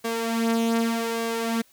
sawtooth tone with flanger, 229 Hz, A#3, 31 cents flat, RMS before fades -25 dBFS, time 0.04-1.62 s, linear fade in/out 10 ms, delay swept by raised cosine 1.8 to 4.7 ms, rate 0.84 Hz, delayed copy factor +0.6, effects white hiss -59 dBFS RMS until 1.72 s

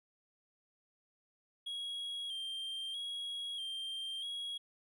triangle tone with vibrato, 3241 Hz, G#7, 43 cents flat, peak -37 dBFS, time 1.66-4.58 s, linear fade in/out 10 ms, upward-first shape square, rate 0.78 Hz, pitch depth 38 cents each way, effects none

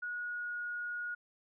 sine tone with pitch glide, 1454 to 1444 Hz, F#6 to F#6, -31 to -43 cents, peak -36 dBFS, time 0.02-1.15 s, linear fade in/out 10 ms, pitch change -12 cents, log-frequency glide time 0.13-0.59 s, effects none

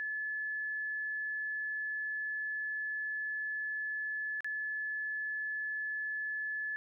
sine tone with dropouts, 1723 Hz, A6, 37 cents flat, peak -34 dBFS, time 0-6.76 s, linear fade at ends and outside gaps 0 ms, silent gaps 4.406-4.445 s, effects none

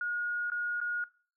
sine tone with dropouts, 1439 Hz, F#6, 49 cents flat, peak -30 dBFS, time 0.01-1.04 s, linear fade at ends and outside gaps 2 ms, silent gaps 0.501-0.518 / 0.803-0.813 s, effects noise-tail reverb RT60 0.4 s tail -20 dB re dry

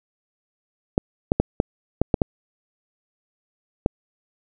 clicks, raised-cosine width 2 ms, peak -3 dBFS, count 8, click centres 0.979 / 1.319 / 1.4 / 1.601 / 2.016 / 2.142 / 2.218 / 3.861 s, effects none

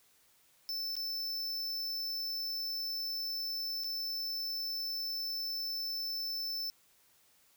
square tone with dropouts, 5290 Hz, E8, 5 cents sharp, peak -35 dBFS, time 0.69-6.7 s, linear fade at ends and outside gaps 0 ms, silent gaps 0.954-0.966 / 3.837-3.843 s, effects white hiss -67 dBFS RMS until 7.56 s

